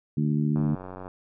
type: harmonic tone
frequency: 74.5 Hz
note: D2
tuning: 25 cents sharp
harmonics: 2 / 3 / 4 / 5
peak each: -24 / -26 / -31 / -40 dBFS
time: 0.17-0.75 s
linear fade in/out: 5 ms
type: click train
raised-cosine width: 1 ms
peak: -25 dBFS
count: 49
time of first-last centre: 0.56-1.079 s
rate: 92.4 Hz
effects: none